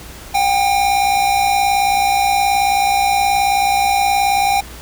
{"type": "tone pair together", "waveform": "square", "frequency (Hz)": [740, 798.8], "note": ["F#5", "G5"], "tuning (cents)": [0, 32], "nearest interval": "minor second", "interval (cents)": 132, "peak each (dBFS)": [-21, -14], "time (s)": [0.34, 4.61], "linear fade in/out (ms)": 10, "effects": ["added 60 Hz sine -36 dBFS peak until 4.81 s", "pink hiss -36 dBFS RMS until 4.81 s"]}